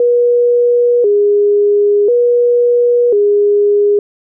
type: tone with vibrato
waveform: sine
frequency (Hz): 445.1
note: A4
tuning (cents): +20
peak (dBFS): -7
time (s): 0-3.99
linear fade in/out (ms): 2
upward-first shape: square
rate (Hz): 0.48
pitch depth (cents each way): 140
effects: none